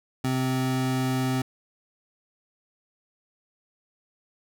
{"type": "tone pair together", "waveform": "square", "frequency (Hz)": [129.7, 259.6], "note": ["C3", "C4"], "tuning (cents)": [-15, -13], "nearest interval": "octave", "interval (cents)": 1202, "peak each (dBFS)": -27, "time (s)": [0.24, 1.42], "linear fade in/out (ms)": 5, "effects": []}